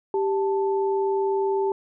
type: tone pair together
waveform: sine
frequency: 392 / 880 Hz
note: G4 / A5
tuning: 0 / 0 cents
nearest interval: octave + major second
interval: 1400 cents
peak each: -21 / -28 dBFS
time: 0.14-1.72 s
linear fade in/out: 2 ms
effects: none